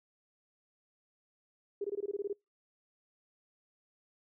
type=tone bursts; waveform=sine; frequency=404.4 Hz; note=G#4; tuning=46 cents flat; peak=-32 dBFS; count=10; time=1.81-2.33 s; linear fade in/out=5 ms; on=34 ms; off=20 ms; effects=noise-tail reverb RT60 0.2 s tail -26 dB re dry